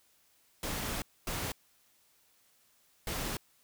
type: noise bursts at uneven times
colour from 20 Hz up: pink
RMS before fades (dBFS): -36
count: 3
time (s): 0.63-1.02 / 1.27-1.52 / 3.07-3.37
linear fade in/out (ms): 2
effects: white hiss -68 dBFS RMS until 3.63 s